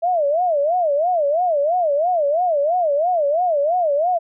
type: tone with vibrato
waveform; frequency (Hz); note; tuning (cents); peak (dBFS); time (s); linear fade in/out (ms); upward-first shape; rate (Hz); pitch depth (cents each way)
sine; 642; E5; -46; -15; 0.02-4.19; 20; sine; 3; 230
effects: none